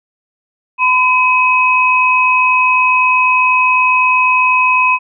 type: tone pair together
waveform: sine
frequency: 1009 / 2543 Hz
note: B5 / D#7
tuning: +37 / +37 cents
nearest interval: octave + major third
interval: 1600 cents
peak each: -11 dBFS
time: 0.78-4.99 s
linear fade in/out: 50 ms
effects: none